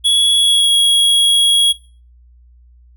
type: tone with pitch glide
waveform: square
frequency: 3364 to 3316 Hz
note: G#7 to G#7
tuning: +22 to -3 cents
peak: -10 dBFS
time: 0.04-1.73 s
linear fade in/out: 20 ms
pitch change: -25 cents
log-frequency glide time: 0.36-0.72 s
effects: noise-tail reverb RT60 0.4 s tail -21 dB re dry + added 60 Hz sine -43 dBFS peak until 2.96 s